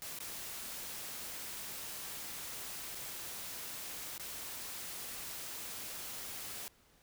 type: noise with dropouts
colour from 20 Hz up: white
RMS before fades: -44 dBFS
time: 0.02-6.68 s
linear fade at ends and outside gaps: 0 ms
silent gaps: 0.188-0.203 / 2.948-2.953 / 4.179-4.197 s
effects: pink hiss -67 dBFS RMS until 7.02 s